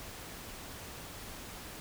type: silence
effects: pink hiss -46 dBFS RMS until 1.8 s